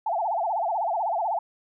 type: tone with vibrato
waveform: sine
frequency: 772 Hz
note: G5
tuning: 27 cents flat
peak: -23 dBFS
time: 0.06-1.39 s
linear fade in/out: 5 ms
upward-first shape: sine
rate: 16 Hz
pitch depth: 260 cents each way
effects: none